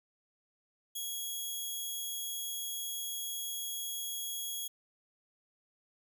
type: tone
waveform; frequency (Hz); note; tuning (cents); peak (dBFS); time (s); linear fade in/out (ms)
10% pulse; 3322; G#7; 0; -28; 0.95-4.68; 10
effects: none

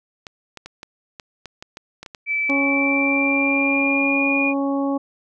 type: clicks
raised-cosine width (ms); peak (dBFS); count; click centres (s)
0.2; -18; 12; 0.268 / 0.573 / 0.66 / 0.831 / 1.198 / 1.457 / 1.625 / 1.771 / 2.03 / 2.062 / 2.148 / 2.499
type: tone with pitch glide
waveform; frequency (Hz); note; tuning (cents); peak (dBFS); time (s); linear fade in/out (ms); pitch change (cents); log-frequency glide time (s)
sine; 2315 to 2433; D7 to D#7; -25 to -39; -19; 2.26-4.54; 50; +86; 2.56-4.23
type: harmonic tone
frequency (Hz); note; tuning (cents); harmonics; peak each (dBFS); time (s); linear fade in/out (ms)
277.2; C#4; 0; 1 / 2 / 3 / 4; -20 / -26 / -30 / -32; 2.49-4.98; 10
effects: none

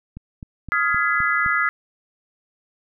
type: click train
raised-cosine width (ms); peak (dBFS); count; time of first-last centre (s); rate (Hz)
5; -22; 6; 0.17-1.462; 3.87
type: chord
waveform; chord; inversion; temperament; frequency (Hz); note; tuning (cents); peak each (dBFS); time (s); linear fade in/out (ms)
sine; F half-diminished seventh; third; just; 1257.2 / 1396.9 / 1676.3 / 2012; Eb6 / F6 / Ab6 / Cb7; +18 / 0 / +16 / +32; -23; 0.72-1.69; 0
effects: none

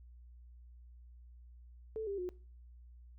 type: tone with pitch steps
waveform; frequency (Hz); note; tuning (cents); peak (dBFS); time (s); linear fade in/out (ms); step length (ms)
sine; 439.3 / 398.2 / 361; A4 / G4 / F#4; -3 / +27 / -43; -36; 1.96-2.29; 0; 110
effects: noise-tail reverb RT60 0.4 s tail -21 dB re dry + added 60 Hz sine -53 dBFS peak until 3.18 s

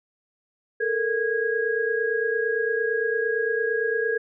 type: tone cluster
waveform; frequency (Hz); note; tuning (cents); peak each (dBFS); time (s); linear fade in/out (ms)
sine; 437.8 / 466.6 / 1646; A4 / A#4 / G#6; -9 / +2 / -16; -26; 0.8-4.18; 10
effects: none

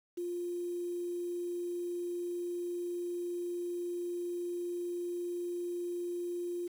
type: tone with quantisation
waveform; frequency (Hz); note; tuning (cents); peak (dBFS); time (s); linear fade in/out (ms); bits
sine; 350.2; F4; +5; -34; 0.17-6.68; 10; 9
effects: none

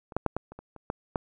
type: clicks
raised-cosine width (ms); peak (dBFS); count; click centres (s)
1; -29 / -12 / -10 / -15 / -30 / -28 / -30 / -15 / -13; 9; 0.122 / 0.166 / 0.263 / 0.366 / 0.52 / 0.59 / 0.763 / 0.901 / 1.158
effects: none

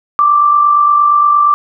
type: tone with amplitude modulation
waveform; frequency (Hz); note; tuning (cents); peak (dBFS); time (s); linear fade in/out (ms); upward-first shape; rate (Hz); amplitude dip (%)
sine; 1174.7; D6; 0; -4; 0.19-1.54; 0; sine; 48.6; 45
effects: none

